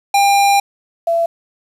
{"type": "tone pair in turn", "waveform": ["square", "sine"], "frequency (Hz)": [800, 672.7], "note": ["G5", "E5"], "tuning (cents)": [35, 35], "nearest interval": "minor third", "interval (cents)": 300, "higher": "first", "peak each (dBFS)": [-10, -12], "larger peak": "first", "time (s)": [[0.14, 0.6], [1.07, 1.26]], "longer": "first", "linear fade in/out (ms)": 5, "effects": ["resampled to 32000 Hz", "7-bit"]}